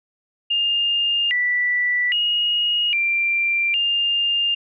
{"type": "tone with pitch steps", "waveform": "sine", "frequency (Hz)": [2817, 1966, 2875, 2367, 2808], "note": ["F7", "B6", "F7", "D7", "F7"], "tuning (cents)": [14, -8, 50, 13, 9], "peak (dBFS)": -17, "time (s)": [0.5, 4.55], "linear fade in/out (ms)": 10, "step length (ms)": 810, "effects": []}